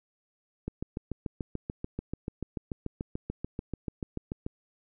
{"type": "click train", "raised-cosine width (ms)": 3, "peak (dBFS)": -20, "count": 27, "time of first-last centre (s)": [0.68, 4.465], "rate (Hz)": 6.87, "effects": []}